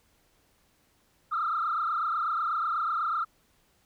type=tone with frequency modulation; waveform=sine; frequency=1290 Hz; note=E6; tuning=38 cents flat; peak=-25 dBFS; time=1.31-3.25 s; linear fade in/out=20 ms; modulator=28.1 Hz; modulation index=3.2; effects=tanh soft clip ceiling -21 dBFS + pink hiss -67 dBFS RMS until 3.85 s